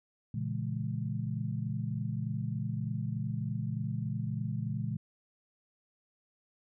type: chord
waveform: sine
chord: A# half-diminished seventh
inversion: none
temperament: just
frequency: 116.54 / 139.85 / 167.82 / 209.8 Hz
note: A#2 / C#3 / E3 / G#3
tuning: 0 / +16 / +31 / +18 cents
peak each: -35 / -37 / -39 / -39 dBFS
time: 0.34-4.97 s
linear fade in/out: 5 ms
effects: none